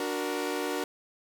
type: chord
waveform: sawtooth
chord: D augmented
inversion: none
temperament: equal with one note detuned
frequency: 293.7 / 370 / 469.7 Hz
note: D4 / F#4 / A#4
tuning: 0 / 0 / +13 cents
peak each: -30 dBFS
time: 0-0.84 s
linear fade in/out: 2 ms
effects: none